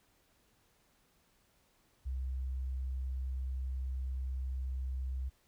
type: tone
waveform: sine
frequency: 64.9 Hz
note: C2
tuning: 13 cents flat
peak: -34 dBFS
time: 2.05-5.3 s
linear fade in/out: 20 ms
effects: pink hiss -71 dBFS RMS until 5.47 s